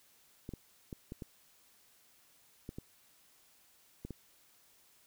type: clicks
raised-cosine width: 3 ms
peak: -29 dBFS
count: 9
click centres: 0.491 / 0.537 / 0.928 / 1.121 / 1.222 / 2.691 / 2.785 / 4.05 / 4.107 s
effects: white hiss -66 dBFS RMS until 5.06 s